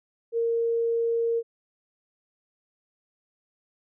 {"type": "tone", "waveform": "sine", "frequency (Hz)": 462.8, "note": "A#4", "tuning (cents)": -13, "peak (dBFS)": -22, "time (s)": [0.32, 1.43], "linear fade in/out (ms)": 50, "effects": []}